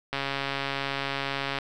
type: click train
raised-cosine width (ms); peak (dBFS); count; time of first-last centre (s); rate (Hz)
0.3; -13; 202; 0.13-1.587; 138
effects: none